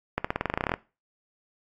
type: accelerating click train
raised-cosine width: 0.5 ms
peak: -10 dBFS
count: 15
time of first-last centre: 0.18-0.74 s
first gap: 65 ms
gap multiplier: 0.92
effects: noise-tail reverb RT60 0.3 s tail -20 dB re dry + AAC 64 kbps